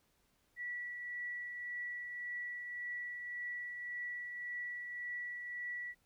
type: tone with tremolo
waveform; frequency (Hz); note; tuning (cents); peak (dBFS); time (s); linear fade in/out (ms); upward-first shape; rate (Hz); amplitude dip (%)
sine; 1947; B6; -25; -38; 0.56-5.95; 50; triangle; 1.8; 40
effects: pink hiss -75 dBFS RMS until 6.05 s